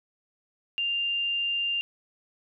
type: tone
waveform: sine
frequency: 2794 Hz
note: F7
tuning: in tune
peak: -25 dBFS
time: 0.78-1.81 s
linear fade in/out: 0 ms
effects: none